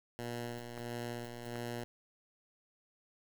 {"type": "tone with tremolo", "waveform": "10% pulse", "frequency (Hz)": 119.3, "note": "A#2", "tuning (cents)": 41, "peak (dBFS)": -30, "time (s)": [0.19, 1.84], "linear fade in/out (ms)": 0, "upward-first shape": "sine", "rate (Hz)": 1.5, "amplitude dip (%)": 50}
{"type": "clicks", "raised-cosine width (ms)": 0.5, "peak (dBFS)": -32, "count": 2, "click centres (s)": [0.777, 1.557]}
{"effects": ["9-bit"]}